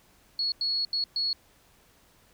sine tone bursts at uneven times, 4353 Hz, C#8, 32 cents flat, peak -25 dBFS, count 4, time 0.39-0.52 / 0.61-0.85 / 0.93-1.04 / 1.16-1.33 s, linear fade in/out 2 ms, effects pink hiss -61 dBFS RMS until 2.33 s

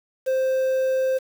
triangle tone with quantisation, 523.3 Hz, C5, in tune, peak -17 dBFS, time 0.26-1.19 s, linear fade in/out 20 ms, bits 7, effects none

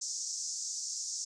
pink band-pass noise, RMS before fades -38 dBFS, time 0.01-1.25 s, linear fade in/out 10 ms, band 5400 to 7300 Hz, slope 48 dB/octave, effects resampled to 22050 Hz

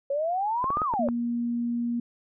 sine exponential two-way sweep, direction up then down, 544 to 1286 to 544 Hz, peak -24 dBFS, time 0.1-1.08 s, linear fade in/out 5 ms, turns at 0.83 s
clicks, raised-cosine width 1 ms, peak -17 dBFS, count 6, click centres 0.642 / 0.704 / 0.771 / 0.818 / 0.938 / 1.087 s
sine tone, 237.3 Hz, A#3, 31 cents sharp, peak -25 dBFS, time 0.99-2 s, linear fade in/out 5 ms
effects none

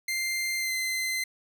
sawtooth tone with pitch glide, 2093 to 2063 Hz, C7 to C7, 0 to -25 cents, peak -24 dBFS, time 0.08-1.24 s, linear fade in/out 5 ms, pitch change -25 cents, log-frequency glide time 0.58-0.73 s, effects none

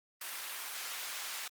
pink high-pass noise, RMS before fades -41 dBFS, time 0.21-1.48 s, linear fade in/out 5 ms, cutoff 1300 Hz, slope 12 dB/octave, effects Opus 32 kbps

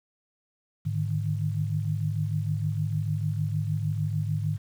sine tone cluster, 104.8 / 150.4 / 157 Hz, G#2 / D3 / D#3, +16 / +42 / +16 cents, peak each -28 / -29 / -33 dBFS, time 0.85-4.58 s, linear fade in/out 20 ms, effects 9-bit

